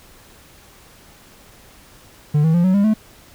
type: tone with pitch steps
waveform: triangle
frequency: 148.9 / 160.51 / 173.03 / 186.52 / 201.1 / 216.7 Hz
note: D3 / E3 / F3 / F#3 / G3 / A3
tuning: +24 / -46 / -16 / +14 / +44 / -26 cents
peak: -10 dBFS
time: 2.34-2.94 s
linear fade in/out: 10 ms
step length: 100 ms
effects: pink hiss -47 dBFS RMS until 3.34 s